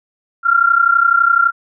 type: tone pair together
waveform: sine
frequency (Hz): 1366 / 1397.9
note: F6 / F6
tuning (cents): -39 / +1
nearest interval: unison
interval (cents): 40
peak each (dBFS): -12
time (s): 0.43-1.52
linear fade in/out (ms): 50
effects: none